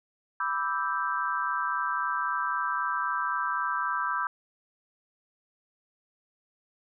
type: chord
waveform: sine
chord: E minor seventh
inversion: second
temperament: equal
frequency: 987.8 / 1174.7 / 1318.5 / 1568 Hz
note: B5 / D6 / E6 / G6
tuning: 0 / 0 / 0 / 0 cents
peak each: -32 dBFS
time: 0.4-4.27 s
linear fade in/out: 2 ms
effects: none